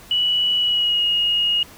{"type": "tone with pitch glide", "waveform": "sine", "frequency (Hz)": [2944, 2870], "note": ["F#7", "F7"], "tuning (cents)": [-9, 47], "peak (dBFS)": -16, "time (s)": [0.11, 1.63], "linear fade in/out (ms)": 2, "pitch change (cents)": -44, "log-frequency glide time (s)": [0.57, 1.06], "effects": ["pink hiss -44 dBFS RMS until 1.77 s"]}